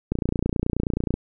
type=click train; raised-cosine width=3 ms; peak=-10 dBFS; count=31; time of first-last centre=0.12-1.14 s; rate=29.4 Hz; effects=none